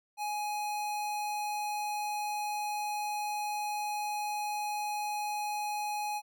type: tone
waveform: square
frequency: 836 Hz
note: G#5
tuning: 11 cents sharp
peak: -33 dBFS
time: 0.17-6.22 s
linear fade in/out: 50 ms
effects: none